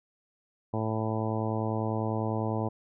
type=harmonic tone; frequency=110 Hz; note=A2; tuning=in tune; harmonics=1 / 2 / 3 / 4 / 5 / 6 / 7 / 8 / 9; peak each=-31 / -34 / -36 / -37 / -38 / -39 / -39 / -40 / -41 dBFS; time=0.73-2.69 s; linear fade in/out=10 ms; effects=none